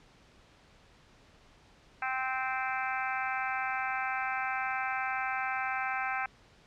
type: harmonic tone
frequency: 260.4 Hz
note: C4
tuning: 8 cents flat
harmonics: 3 / 4 / 5 / 6 / 7 / 8 / 9 / 10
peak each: -35 / -41 / -38 / -36 / -45 / -41 / -40 / -44 dBFS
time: 2.02-6.26 s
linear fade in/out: 2 ms
effects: pink hiss -60 dBFS RMS until 6.66 s + low-pass 5000 Hz 12 dB/octave